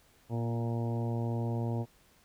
harmonic tone with a mistuned harmonic, 116.54 Hz, A#2, in tune, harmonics 1 / 2 / 3 / 4 / 5 / 6 / 7 / 8, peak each -31 / -37 / -41 / -43 / -45 / -47 / -48 / -49 dBFS, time 0.29-1.86 s, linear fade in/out 50 ms, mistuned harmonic 2, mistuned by +16 cents, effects pink hiss -64 dBFS RMS until 2.24 s

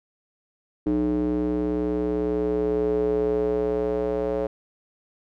square tone with band-pass filter sweep, 61 Hz, B1, 21 cents flat, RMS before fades -24 dBFS, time 0.86-4.47 s, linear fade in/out 5 ms, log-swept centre 330 to 500 Hz, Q 5.6, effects none

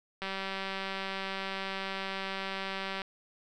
click train, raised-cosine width 0.3 ms, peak -20 dBFS, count 541, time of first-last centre 0.22-3.018 s, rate 193 Hz, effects none

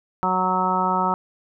harmonic tone, 185 Hz, F#3, in tune, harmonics 1 / 2 / 3 / 4 / 5 / 6 / 7, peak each -27 / -31 / -32 / -27 / -22 / -30 / -24 dBFS, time 0.23-1.14 s, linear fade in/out 0 ms, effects none

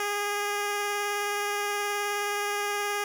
10% pulse tone with vibrato, 410 Hz, G#4, 22 cents flat, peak -19 dBFS, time 0-3.04 s, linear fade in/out 2 ms, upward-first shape triangle, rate 19 Hz, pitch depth 14 cents each way, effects none

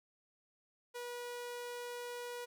sawtooth tone, 484.8 Hz, B4, 32 cents flat, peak -38 dBFS, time 0.94-2.46 s, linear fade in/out 20 ms, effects none

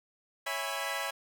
15% pulse chord, C# minor seventh, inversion none, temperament equal with one note detuned, 554.4 / 659.3 / 820.6 / 987.8 Hz, C#5 / E5 / G#5 / B5, 0 / 0 / -21 / 0 cents, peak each -32 dBFS, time 0.46-1.11 s, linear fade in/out 10 ms, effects none

